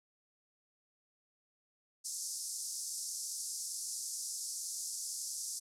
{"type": "band-pass noise", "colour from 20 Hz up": "pink", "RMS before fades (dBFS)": -41, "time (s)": [2.04, 5.6], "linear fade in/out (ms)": 20, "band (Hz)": [5100, 11000], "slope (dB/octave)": 48, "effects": []}